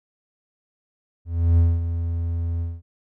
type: tone with ADSR envelope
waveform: triangle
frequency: 84.3 Hz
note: E2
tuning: 39 cents sharp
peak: -10 dBFS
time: 1.25-2.82 s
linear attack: 330 ms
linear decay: 220 ms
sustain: -10 dB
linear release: 210 ms
effects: none